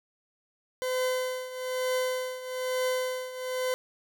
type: tone with tremolo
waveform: 40% pulse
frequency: 510 Hz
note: C5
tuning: 44 cents flat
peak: -24 dBFS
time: 0.82-3.74 s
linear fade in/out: 0 ms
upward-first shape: triangle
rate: 1.1 Hz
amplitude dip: 80%
effects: none